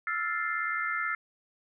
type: chord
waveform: sine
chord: F major seventh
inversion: third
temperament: equal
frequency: 1318.5 / 1396.9 / 1760 / 2093 Hz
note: E6 / F6 / A6 / C7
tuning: 0 / 0 / 0 / 0 cents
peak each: -34 dBFS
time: 0.07-1.15 s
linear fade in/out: 2 ms
effects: none